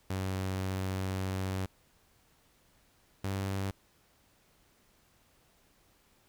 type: tone pair in turn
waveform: sawtooth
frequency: 94.7 / 97.14 Hz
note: F#2 / G2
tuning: +41 / -15 cents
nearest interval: unison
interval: 44 cents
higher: second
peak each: -28 dBFS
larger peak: neither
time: 0.1-1.66 / 3.24-3.71 s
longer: first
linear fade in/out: 5 ms
effects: pink hiss -67 dBFS RMS until 6.28 s